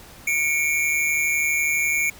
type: tone pair together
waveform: square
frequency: 2217 / 2369 Hz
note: C#7 / D7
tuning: 0 / +14 cents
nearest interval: minor second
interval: 114 cents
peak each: -23 dBFS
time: 0.27-2.1 s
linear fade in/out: 5 ms
effects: pink hiss -45 dBFS RMS until 2.19 s